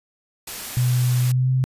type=noise; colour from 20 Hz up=white; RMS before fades=-32 dBFS; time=0.47-1.32 s; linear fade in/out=5 ms
type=tone with pitch glide; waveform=sine; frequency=124.6 to 129.67 Hz; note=B2 to C3; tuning=+16 to -15 cents; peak=-16 dBFS; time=0.77-1.64 s; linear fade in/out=0 ms; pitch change=+69 cents; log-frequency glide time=1.22-1.5 s
effects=resampled to 32000 Hz